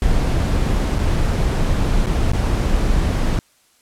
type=noise with dropouts; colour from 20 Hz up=brown; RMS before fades=-17 dBFS; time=0.02-3.39 s; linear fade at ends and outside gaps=1 ms; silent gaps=0.985-0.989 / 2.061-2.067 / 2.318-2.333 s; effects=white hiss -57 dBFS RMS until 3.81 s + low-pass 11000 Hz 12 dB/octave